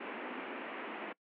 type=band-pass noise; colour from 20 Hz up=pink; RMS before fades=-43 dBFS; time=0-1.13 s; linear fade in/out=10 ms; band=230 to 2800 Hz; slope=48 dB/octave; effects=noise-tail reverb RT60 0.1 s tail -24 dB re dry